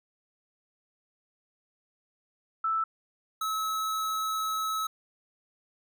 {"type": "tone pair in turn", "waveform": ["sine", "square"], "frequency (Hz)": [1318.5, 1293.6], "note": ["E6", "E6"], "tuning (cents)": [0, -33], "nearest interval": "unison", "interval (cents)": 33, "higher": "first", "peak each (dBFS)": [-25, -29], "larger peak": "first", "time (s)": [[2.64, 2.84], [3.41, 4.87]], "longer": "second", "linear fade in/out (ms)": 5, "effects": []}